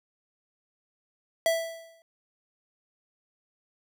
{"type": "tone with exponential decay", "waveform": "square", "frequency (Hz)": 659.3, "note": "E5", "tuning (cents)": 0, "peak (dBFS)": -20, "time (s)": [1.46, 2.02], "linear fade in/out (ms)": 1, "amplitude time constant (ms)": 120, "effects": []}